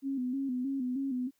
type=tone with vibrato; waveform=sine; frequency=261.6 Hz; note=C4; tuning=in tune; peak=-30 dBFS; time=0.02-1.31 s; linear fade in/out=50 ms; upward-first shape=square; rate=3.2 Hz; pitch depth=74 cents each way; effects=white hiss -75 dBFS RMS until 1.39 s